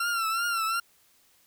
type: tone with vibrato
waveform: 40% pulse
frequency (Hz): 1362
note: F6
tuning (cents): -44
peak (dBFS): -25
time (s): 0-0.8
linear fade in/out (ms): 5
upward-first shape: triangle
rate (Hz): 2.7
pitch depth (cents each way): 81
effects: white hiss -63 dBFS RMS until 1.46 s